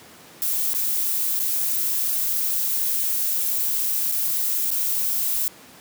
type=noise with dropouts; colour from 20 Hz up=violet; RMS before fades=-23 dBFS; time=0.42-5.48 s; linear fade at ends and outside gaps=0 ms; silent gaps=0.734-0.748 / 1.393-1.4 / 4.115-4.122 / 4.705-4.714 s; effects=pink hiss -46 dBFS RMS until 5.8 s + high-pass 150 Hz 12 dB/octave